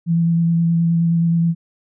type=tone with vibrato; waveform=sine; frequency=167.6 Hz; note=E3; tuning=29 cents sharp; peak=-13 dBFS; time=0.06-1.55 s; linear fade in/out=50 ms; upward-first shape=square; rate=9.5 Hz; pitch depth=11 cents each way; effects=none